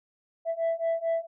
sine beating tone pair, 659.3 / 663.8 Hz, E5 / E5, 0 / +12 cents, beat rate 4.5 Hz, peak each -27 / -26 dBFS, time 0.45-1.27 s, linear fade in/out 50 ms, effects tanh soft clip ceiling -22 dBFS

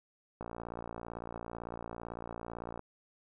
click train, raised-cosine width 1 ms, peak -27 dBFS, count 139, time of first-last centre 0.41-2.793 s, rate 57.9 Hz, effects none

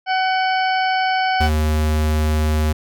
harmonic tone, 752 Hz, F#5, 28 cents sharp, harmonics 1 / 2 / 3 / 4 / 6 / 7, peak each -17 / -23 / -27 / -29 / -33 / -34 dBFS, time 0.06-1.5 s, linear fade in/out 50 ms
square tone, 77 Hz, D#2, 17 cents flat, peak -16 dBFS, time 1.4-2.73 s, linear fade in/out 10 ms
effects none

